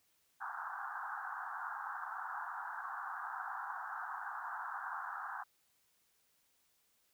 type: band-pass noise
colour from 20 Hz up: white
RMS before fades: -43 dBFS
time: 0.4-5.44 s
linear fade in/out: 20 ms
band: 750 to 1600 Hz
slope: 96 dB/octave
effects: white hiss -75 dBFS RMS until 7.13 s